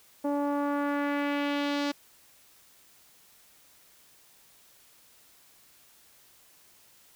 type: tone with low-pass filter sweep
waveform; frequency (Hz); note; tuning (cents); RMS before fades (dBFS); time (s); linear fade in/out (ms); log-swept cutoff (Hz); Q
sawtooth; 287; D4; -40; -29; 0.24-1.92; 10; 730 to 4900; 1.6
effects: white hiss -59 dBFS RMS until 7.15 s